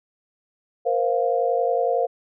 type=chord; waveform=sine; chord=Bb suspended second; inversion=none; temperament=equal with one note detuned; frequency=472.4 / 523.3 / 698.5 Hz; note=Bb4 / C5 / F5; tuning=+23 / 0 / 0 cents; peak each=-23 dBFS; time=0.85-2.07 s; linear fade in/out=20 ms; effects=none